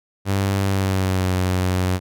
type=tone with pitch glide; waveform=sawtooth; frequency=98 to 91.97 Hz; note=G2 to F#2; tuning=0 to -10 cents; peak=-14 dBFS; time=0.25-2 s; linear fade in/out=50 ms; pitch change=-110 cents; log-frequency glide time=0.64-1.34 s; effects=none